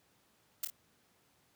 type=noise with echo; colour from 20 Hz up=blue; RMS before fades=-34 dBFS; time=0.63-0.65 s; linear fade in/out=5 ms; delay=26 ms; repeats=2; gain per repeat=-5 dB; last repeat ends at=0.702 s; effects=pink hiss -70 dBFS RMS until 1.55 s + high-pass 100 Hz 12 dB/octave